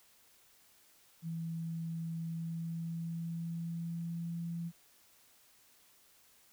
sine tone with pitch glide, 164.81 to 168.95 Hz, E3 to E3, 0 to +43 cents, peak -36 dBFS, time 1.22-4.72 s, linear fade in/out 50 ms, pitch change +43 cents, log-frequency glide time 2.24-4.38 s, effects white hiss -65 dBFS RMS until 6.52 s

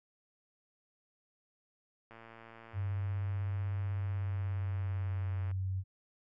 click train, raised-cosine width 0.5 ms, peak -37 dBFS, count 389, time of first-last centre 2.11-5.514 s, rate 114 Hz
sine tone with pitch glide, 98 to 94.5 Hz, G2 to F#2, 0 to +37 cents, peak -32 dBFS, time 2.73-5.84 s, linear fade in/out 50 ms, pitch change -63 cents, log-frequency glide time 3.91-5.4 s
effects none

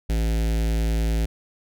square tone with notch filter, 55 Hz, A1, in tune, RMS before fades -22 dBFS, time 0.09-1.26 s, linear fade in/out 10 ms, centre 1100 Hz, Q 1.1, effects none

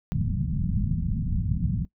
white low-pass noise, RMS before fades -26 dBFS, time 0.12-1.85 s, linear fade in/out 0 ms, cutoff 200 Hz, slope 48 dB/octave, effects noise-tail reverb RT60 0.1 s tail -19 dB re dry

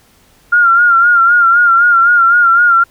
sine tone with vibrato, 1396.9 Hz, F6, in tune, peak -5 dBFS, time 0.52-2.84 s, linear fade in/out 10 ms, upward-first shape sine, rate 3.9 Hz, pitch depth 56 cents each way, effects pink hiss -49 dBFS RMS until 2.9 s

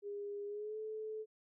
sine tone with pitch glide, 407.3 to 434 Hz, G#4 to A4, -34 to -24 cents, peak -40 dBFS, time 0.02-1.26 s, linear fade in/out 50 ms, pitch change +110 cents, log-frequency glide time 0.46-0.78 s, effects none

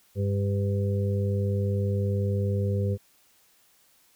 harmonic tone, 100 Hz, G2, 35 cents sharp, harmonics 1 / 2 / 4 / 5, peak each -24 / -32 / -34 / -34 dBFS, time 0.15-2.98 s, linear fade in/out 50 ms, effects white hiss -62 dBFS RMS until 4.15 s

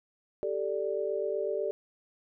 sine chord, G suspended second, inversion none, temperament equal, 392 / 440 / 587.3 Hz, G4 / A4 / D5, 0 / 0 / 0 cents, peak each -33 dBFS, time 0.43-1.71 s, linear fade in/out 0 ms, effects none

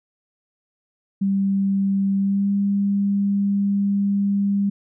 sine tone with pitch glide, 196 to 200 Hz, G3 to G3, 0 to +35 cents, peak -17 dBFS, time 1.21-4.7 s, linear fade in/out 10 ms, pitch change +35 cents, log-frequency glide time 2.18-2.51 s, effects none

